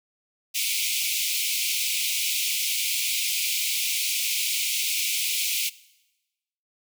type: high-pass noise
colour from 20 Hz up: pink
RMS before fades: -26 dBFS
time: 0.54-5.7 s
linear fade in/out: 20 ms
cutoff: 2200 Hz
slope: 96 dB/octave
effects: noise-tail reverb RT60 1.0 s tail -20 dB re dry